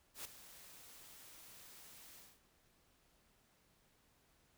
white noise with ADSR envelope, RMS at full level -45 dBFS, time 0.14-2.4 s, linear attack 110 ms, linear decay 6 ms, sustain -13 dB, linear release 220 ms, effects pink hiss -73 dBFS RMS until 4.57 s

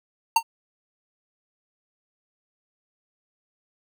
square tone with exponential decay, 914 Hz, A#5, 34 cents flat, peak -12 dBFS, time 0.36-0.43 s, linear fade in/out 5 ms, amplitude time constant 15 ms, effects none

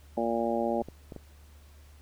harmonic tone, 116.2 Hz, A#2, 5 cents flat, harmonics 2 / 3 / 4 / 5 / 6 / 7, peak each -32 / -33 / -35 / -31 / -36 / -34 dBFS, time 0.17-0.82 s, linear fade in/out 5 ms
clicks, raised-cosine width 2 ms, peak -27 dBFS, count 4, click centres 0.821 / 0.886 / 1.122 / 1.163 s
effects added 73 Hz sine -51 dBFS peak until 2.01 s + pink hiss -61 dBFS RMS until 2.01 s

